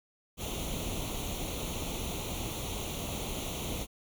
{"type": "noise with comb filter", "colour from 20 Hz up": "pink", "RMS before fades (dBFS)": -36, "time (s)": [0.37, 3.87], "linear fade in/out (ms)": 50, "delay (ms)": 0.3, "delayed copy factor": 0.8, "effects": []}